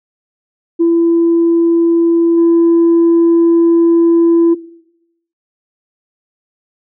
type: tone with level steps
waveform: sine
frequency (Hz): 336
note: E4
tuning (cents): +33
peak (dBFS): -6 / -4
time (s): 0.79-4.55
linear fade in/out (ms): 20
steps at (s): 2.37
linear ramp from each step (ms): 10
effects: noise-tail reverb RT60 0.8 s tail -18 dB re dry + tanh soft clip ceiling -4 dBFS